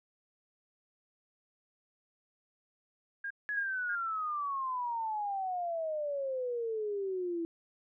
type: tone bursts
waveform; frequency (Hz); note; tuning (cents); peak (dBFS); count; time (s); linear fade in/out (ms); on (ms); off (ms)
sine; 1617; G#6; -47; -35; 3; 3.24-3.955; 5; 65; 260
type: exponential sweep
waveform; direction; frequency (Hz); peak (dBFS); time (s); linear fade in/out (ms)
sine; down; 1700 to 329.6; -32; 3.49-7.45; 0
effects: none